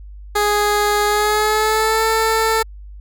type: tone with pitch glide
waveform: 15% pulse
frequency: 415.1 to 444.9 Hz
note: G#4 to A4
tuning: -1 to +19 cents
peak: -8 dBFS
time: 0.35-2.63 s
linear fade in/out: 10 ms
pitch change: +120 cents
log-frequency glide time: 1.06-2.04 s
effects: added 50 Hz sine -33 dBFS peak until 3 s